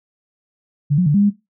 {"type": "tone with pitch steps", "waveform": "sine", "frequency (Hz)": [144.8, 180.6, 146.4, 201.9, 204.5], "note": ["D3", "F#3", "D3", "G#3", "G#3"], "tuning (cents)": [-24, -42, -5, -49, -26], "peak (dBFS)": -11, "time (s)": [0.9, 1.305], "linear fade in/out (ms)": 20, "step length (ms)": 81, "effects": ["noise-tail reverb RT60 0.2 s tail -17 dB re dry"]}